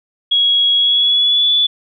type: tone with pitch glide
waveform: sine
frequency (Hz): 3322 to 3455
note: G#7 to A7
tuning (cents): 0 to -32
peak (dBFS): -10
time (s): 0.31-1.67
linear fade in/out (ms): 10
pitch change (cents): +68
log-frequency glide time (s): 0.76-1.51
effects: none